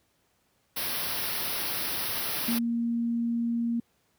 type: band-stop noise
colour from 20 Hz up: white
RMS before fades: -31 dBFS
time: 0.76-2.59 s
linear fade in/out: 10 ms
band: 5700 to 9700 Hz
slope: 96 dB/octave
type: tone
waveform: sine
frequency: 233.9 Hz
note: A#3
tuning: 6 cents sharp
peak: -25 dBFS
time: 2.48-3.8 s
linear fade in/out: 5 ms
effects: pink hiss -70 dBFS RMS until 4.18 s + high-pass 60 Hz 12 dB/octave